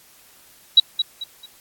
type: tone with echo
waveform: sine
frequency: 3889 Hz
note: B7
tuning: 27 cents flat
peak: -6 dBFS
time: 0.77-0.8 s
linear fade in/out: 5 ms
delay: 220 ms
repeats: 3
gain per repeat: -10 dB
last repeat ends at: 1.46 s
effects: white hiss -51 dBFS RMS until 1.6 s + AAC 64 kbps